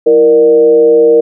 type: tone with frequency modulation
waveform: sine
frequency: 466.2 Hz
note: A#4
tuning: in tune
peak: -3 dBFS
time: 0.06-1.21 s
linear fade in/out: 10 ms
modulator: 136 Hz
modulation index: 0.54
effects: none